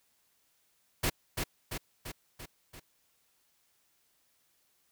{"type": "noise with echo", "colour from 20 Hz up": "pink", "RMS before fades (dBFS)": -29, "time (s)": [1.03, 1.1], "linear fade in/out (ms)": 10, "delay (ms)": 340, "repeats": 5, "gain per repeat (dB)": -4, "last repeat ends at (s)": 2.8, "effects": ["white hiss -72 dBFS RMS until 4.91 s"]}